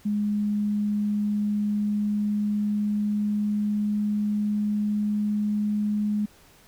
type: tone with pitch glide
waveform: sine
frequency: 207.7 to 209.1 Hz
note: G#3 to G#3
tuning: 0 to +12 cents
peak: -22 dBFS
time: 0.05-6.26 s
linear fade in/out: 10 ms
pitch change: +12 cents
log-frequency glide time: 1.15-5.53 s
effects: pink hiss -55 dBFS RMS until 6.67 s